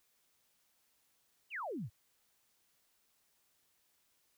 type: exponential sweep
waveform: sine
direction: down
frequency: 3144 to 87 Hz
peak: -38 dBFS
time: 1.5-1.9 s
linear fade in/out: 50 ms
effects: white hiss -75 dBFS RMS until 4.37 s